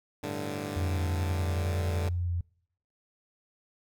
10% pulse chord, G suspended second, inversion none, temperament equal, 98 / 110 / 146.83 Hz, G2 / A2 / D3, 0 / 0 / 0 cents, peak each -29 / -32 / -29 dBFS, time 0.23-2.09 s, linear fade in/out 5 ms
sine tone with vibrato, 87.31 Hz, F2, in tune, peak -27 dBFS, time 0.76-2.41 s, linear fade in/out 5 ms, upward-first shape square, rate 2.3 Hz, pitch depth 11 cents each way
effects noise-tail reverb RT60 0.7 s tail -26 dB re dry

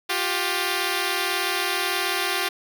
5% pulse tone pair together, 353.6 / 392 Hz, F4 / G4, +22 / 0 cents, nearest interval major second, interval 178 cents, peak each -14 / -14 dBFS, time 0.09-2.49 s, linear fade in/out 10 ms, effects none

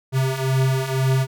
square beating tone pair, 130.81 / 132.81 Hz, C3 / C3, 0 / +26 cents, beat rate 2 Hz, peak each -24 / -20 dBFS, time 0.12-1.27 s, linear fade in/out 50 ms, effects none

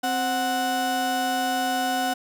35% pulse tone pair together, 261.6 / 740 Hz, C4 / F#5, 0 / 0 cents, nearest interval octave + tritone, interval 1800 cents, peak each -27 / -22 dBFS, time 0.03-2.14 s, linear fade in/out 10 ms, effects none

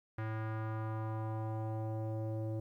square tone with low-pass filter sweep, 110 Hz, A2, in tune, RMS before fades -38 dBFS, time 0.18-2.6 s, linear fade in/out 5 ms, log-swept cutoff 1700 to 490 Hz, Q 2.1, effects 12-bit

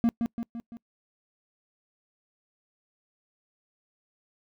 triangle tone with echo, 233.1 Hz, A#3, in tune, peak -17 dBFS, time 0.04-0.09 s, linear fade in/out 0 ms, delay 170 ms, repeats 4, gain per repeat -5 dB, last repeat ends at 0.77 s, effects noise-tail reverb RT60 0.1 s tail -26 dB re dry

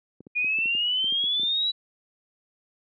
clicks, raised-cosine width 3 ms, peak -28 dBFS, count 11, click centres 0.206 / 0.268 / 0.445 / 0.587 / 0.657 / 0.75 / 1.043 / 1.124 / 1.24 / 1.397 / 1.433 s
sine exponential sweep, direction up, 2432 to 3951 Hz, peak -22 dBFS, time 0.35-1.72 s, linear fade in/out 20 ms
effects high-pass 200 Hz 12 dB/octave

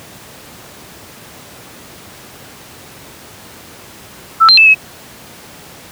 sine tone with pitch steps, 1324 / 4139 / 2629 / 2569 Hz, E6 / C8 / E7 / E7, +7 / -20 / -5 / -45 cents, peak -3 dBFS, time 4.4-4.748 s, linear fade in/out 20 ms, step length 87 ms, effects pink hiss -36 dBFS RMS until 5.91 s + high-pass 100 Hz 12 dB/octave

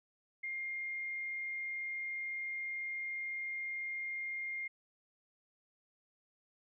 sine tone, 2119 Hz, C7, 21 cents sharp, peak -37 dBFS, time 0.43-4.68 s, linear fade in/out 10 ms, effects none

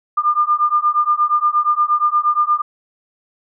sine beating tone pair, 1200 / 1208.5 Hz, D6 / D6, +37 / +49 cents, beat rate 8.5 Hz, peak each -16 dBFS, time 0.17-2.62 s, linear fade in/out 10 ms, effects none

